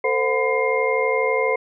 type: tone cluster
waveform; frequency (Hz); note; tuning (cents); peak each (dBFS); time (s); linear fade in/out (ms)
sine; 447.9 / 520 / 725 / 1009 / 2121; A4 / C5 / F#5 / B5 / C7; +31 / -11 / -35 / +37 / +23; -22 / -22 / -30 / -26 / -24; 0.04-1.56; 5
effects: none